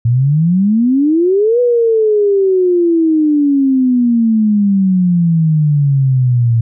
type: exponential two-way sweep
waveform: sine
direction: up then down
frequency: 113.6 to 493.9 to 113.6 Hz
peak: -8 dBFS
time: 0.05-6.61 s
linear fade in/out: 5 ms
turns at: 1.6 s
effects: none